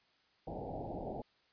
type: low-pass noise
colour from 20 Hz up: white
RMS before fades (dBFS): -42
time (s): 0.47-1.22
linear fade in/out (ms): 5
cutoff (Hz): 830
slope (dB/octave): 96
effects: white hiss -71 dBFS RMS until 1.52 s + resampled to 11025 Hz